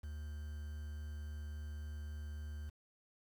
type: tone with quantisation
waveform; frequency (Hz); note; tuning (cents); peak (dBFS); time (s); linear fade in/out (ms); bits
triangle; 74.7; D2; +30; -40; 0.03-2.7; 10; 10
effects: none

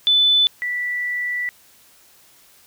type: tone pair in turn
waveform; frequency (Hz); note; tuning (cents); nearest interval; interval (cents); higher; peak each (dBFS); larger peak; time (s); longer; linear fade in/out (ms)
sine; 3500 / 1964.3; A7 / B6; -10 / -10; minor seventh; 1000; first; -12 / -21; first; 0.07-0.47 / 0.62-1.49; second; 0
effects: white hiss -52 dBFS RMS until 2.66 s

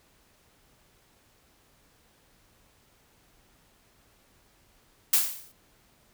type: noise with exponential decay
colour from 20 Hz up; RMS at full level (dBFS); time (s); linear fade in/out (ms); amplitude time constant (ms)
blue; -18; 5.13-5.52; 5; 84
effects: pink hiss -63 dBFS RMS until 6.13 s

